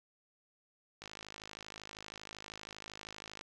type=click train; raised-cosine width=0.2 ms; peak=-28 dBFS; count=127; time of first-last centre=1.02-3.411 s; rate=52.7 Hz; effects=none